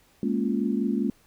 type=chord; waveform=sine; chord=Bb minor seventh; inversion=third; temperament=equal; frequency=207.7 / 233.1 / 277.2 / 349.2 Hz; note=Ab3 / Bb3 / Db4 / F4; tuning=0 / 0 / 0 / 0 cents; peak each=-27 / -27 / -29 / -32 dBFS; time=0.23-1.1 s; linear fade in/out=2 ms; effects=pink hiss -61 dBFS RMS until 1.26 s